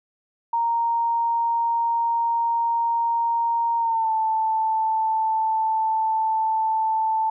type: tone with pitch glide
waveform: sine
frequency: 930 to 881.9 Hz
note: A#5 to A5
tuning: -4 to +4 cents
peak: -19 dBFS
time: 0.53-7.3 s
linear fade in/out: 5 ms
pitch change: -92 cents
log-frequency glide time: 3.78-4.12 s
effects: none